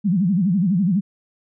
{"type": "tone with vibrato", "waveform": "sine", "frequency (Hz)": 186.4, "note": "F#3", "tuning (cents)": 13, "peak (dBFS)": -15, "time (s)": [0.04, 1.01], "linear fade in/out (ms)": 20, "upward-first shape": "sine", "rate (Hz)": 12, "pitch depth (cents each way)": 210, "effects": []}